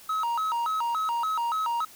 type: tone with vibrato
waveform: triangle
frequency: 1097 Hz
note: C#6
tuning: 18 cents flat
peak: -23 dBFS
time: 0.09-1.85 s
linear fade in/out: 5 ms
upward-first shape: square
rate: 3.5 Hz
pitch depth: 270 cents each way
effects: white hiss -50 dBFS RMS until 1.95 s